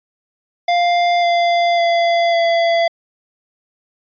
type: tone with pitch steps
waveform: square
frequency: 698.5 / 690.9 / 683.3 / 675.9 Hz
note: F5 / F5 / F5 / E5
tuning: 0 / -19 / -38 / +43 cents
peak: -13 dBFS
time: 0.68-2.88 s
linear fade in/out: 5 ms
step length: 550 ms
effects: resampled to 11025 Hz